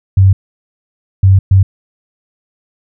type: tone bursts at uneven times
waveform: sine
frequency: 96 Hz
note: G2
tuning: 36 cents flat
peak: -3 dBFS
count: 3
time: 0.17-0.33 / 1.23-1.39 / 1.51-1.63 s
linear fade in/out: 5 ms
effects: none